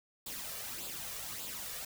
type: noise with flanger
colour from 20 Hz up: white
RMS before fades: -42 dBFS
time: 0.26-1.85 s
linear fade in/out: 5 ms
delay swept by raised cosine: 0.25 to 1.75 ms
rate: 1.7 Hz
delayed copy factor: +0.55
effects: none